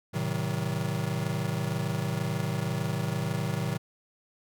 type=chord; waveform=square; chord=A diminished seventh; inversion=none; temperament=just; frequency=110 / 132 / 158.4 / 190.08 Hz; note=A2 / C3 / Eb3 / Gb3; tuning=0 / +16 / +31 / +47 cents; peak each=-35 / -34 / -33 / -36 dBFS; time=0.13-3.78 s; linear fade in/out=20 ms; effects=none